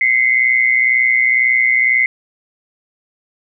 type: tone pair together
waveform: sine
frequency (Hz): 2052 / 2174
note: C7 / C#7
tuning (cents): -34 / -34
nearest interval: minor second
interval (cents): 100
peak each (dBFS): -12 / -15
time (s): 0.01-2.06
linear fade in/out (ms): 2
effects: none